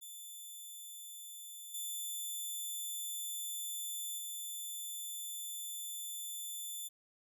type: tone with level steps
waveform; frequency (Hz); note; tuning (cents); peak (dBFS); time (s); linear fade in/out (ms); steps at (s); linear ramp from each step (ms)
5% pulse; 3520; A7; 0; -39 / -31 / -33; 0.01-6.89; 20; 1.74 / 4.18; 5
effects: none